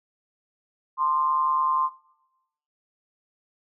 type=tone with amplitude modulation; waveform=sine; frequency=1046.5 Hz; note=C6; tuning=in tune; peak=-17 dBFS; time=0.97-1.9 s; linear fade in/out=50 ms; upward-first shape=sine; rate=150 Hz; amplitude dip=65%; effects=noise-tail reverb RT60 0.9 s tail -20 dB re dry